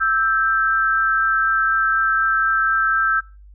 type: tone pair together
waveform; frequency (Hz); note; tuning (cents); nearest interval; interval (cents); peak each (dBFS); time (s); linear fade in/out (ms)
sine; 1318.4 / 1574; E6 / G6; 0 / +7; minor third; 307; -18; 0-3.21; 20
effects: noise-tail reverb RT60 0.3 s tail -22 dB re dry + added 50 Hz sine -41 dBFS peak until 3.54 s